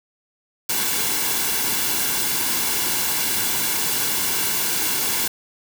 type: noise with comb filter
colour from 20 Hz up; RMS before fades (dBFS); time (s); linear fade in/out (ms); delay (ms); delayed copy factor
white; -22; 0.69-5.28; 5; 1.6; -0.55
effects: none